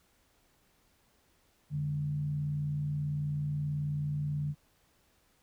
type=tone with frequency modulation; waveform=sine; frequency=146.83 Hz; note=D3; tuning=in tune; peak=-30 dBFS; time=1.7-4.55 s; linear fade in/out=50 ms; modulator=58.5 Hz; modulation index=0.33; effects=pink hiss -69 dBFS RMS until 5.42 s